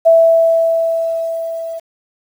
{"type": "tone with level ramp", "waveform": "sine", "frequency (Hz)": 659.3, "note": "E5", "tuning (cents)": 0, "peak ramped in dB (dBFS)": [-4, -22], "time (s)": [0.05, 1.8], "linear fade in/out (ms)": 20, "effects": ["7-bit"]}